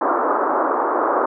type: band-pass noise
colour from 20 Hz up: white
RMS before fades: -19 dBFS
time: 0.01-1.26 s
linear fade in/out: 5 ms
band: 280 to 1300 Hz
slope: 48 dB/octave
effects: none